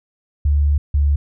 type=tone pair in turn; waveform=sine; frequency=72.6 / 71.97 Hz; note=D2 / D2; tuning=-19 / -34 cents; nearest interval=unison; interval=15 cents; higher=first; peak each=-12 dBFS; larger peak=neither; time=0.45-0.78 / 0.94-1.16 s; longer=first; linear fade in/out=5 ms; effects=none